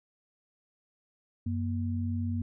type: tone pair together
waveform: sine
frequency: 94 / 236.6 Hz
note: F#2 / A#3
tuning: +28 / +26 cents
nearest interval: octave + major third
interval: 1598 cents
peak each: -30 / -33 dBFS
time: 1.46-2.42 s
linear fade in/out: 5 ms
effects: none